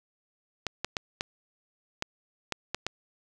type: clicks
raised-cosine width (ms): 0.2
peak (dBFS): -12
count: 8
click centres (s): 0.667 / 0.846 / 0.968 / 1.209 / 2.024 / 2.523 / 2.746 / 2.866
effects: none